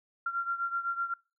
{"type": "beating tone pair", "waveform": "sine", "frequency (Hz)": [1376, 1383.9], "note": ["F6", "F6"], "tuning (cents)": [-26, -16], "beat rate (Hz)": 7.9, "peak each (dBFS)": [-31, -35], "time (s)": [0.26, 1.14], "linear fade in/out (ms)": 5, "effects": ["noise-tail reverb RT60 0.3 s tail -25 dB re dry"]}